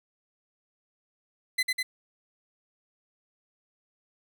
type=tone with echo; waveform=30% pulse; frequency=2029 Hz; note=B6; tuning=46 cents sharp; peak=-20 dBFS; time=1.58-1.63 s; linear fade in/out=10 ms; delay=100 ms; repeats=2; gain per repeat=-2 dB; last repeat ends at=1.83 s; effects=none